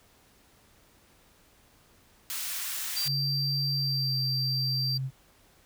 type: high-pass noise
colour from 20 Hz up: white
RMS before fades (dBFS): -34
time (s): 2.3-3.08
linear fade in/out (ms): 0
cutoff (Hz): 1300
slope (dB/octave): 12
type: tone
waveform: triangle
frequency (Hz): 4699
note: D8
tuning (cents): 0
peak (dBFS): -27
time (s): 2.96-4.98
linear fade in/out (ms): 10
type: tone with pitch glide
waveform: sine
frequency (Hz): 139.9 to 132.35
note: C#3 to C3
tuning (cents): +16 to +20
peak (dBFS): -29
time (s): 3.05-5.11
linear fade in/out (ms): 50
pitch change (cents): -96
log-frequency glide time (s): 3.75-4.19
effects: pink hiss -61 dBFS RMS until 5.65 s